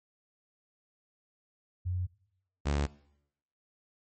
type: tone pair in turn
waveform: sine / sawtooth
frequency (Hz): 90.5 / 71.83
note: F#2 / D2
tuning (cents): -38 / -38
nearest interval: major third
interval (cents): 400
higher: first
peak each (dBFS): -29 / -23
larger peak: second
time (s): 1.85-2.07 / 2.65-2.87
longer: neither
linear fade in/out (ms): 20
effects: noise-tail reverb RT60 0.8 s tail -22 dB re dry + MP3 32 kbps